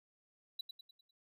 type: tone with echo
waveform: triangle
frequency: 3951 Hz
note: B7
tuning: in tune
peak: -36 dBFS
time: 0.59-0.61 s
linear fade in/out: 5 ms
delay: 100 ms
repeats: 5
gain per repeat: -7 dB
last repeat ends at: 1.11 s
effects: none